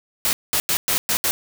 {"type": "noise bursts at uneven times", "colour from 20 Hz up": "white", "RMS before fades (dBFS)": -20, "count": 6, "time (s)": [[0.25, 0.33], [0.53, 0.6], [0.69, 0.77], [0.88, 0.98], [1.09, 1.17], [1.24, 1.31]], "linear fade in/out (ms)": 0, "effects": []}